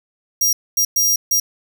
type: tone bursts at uneven times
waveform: sawtooth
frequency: 5700 Hz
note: F8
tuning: 34 cents sharp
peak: -11 dBFS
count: 4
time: 0.41-0.53 / 0.77-0.85 / 0.96-1.16 / 1.31-1.4 s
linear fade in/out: 5 ms
effects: none